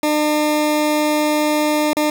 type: tone with dropouts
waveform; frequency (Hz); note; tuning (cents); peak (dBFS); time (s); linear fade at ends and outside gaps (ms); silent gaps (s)
20% pulse; 301.6; D4; +46; -10; 0.03-2.1; 2; 1.932-1.968
effects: none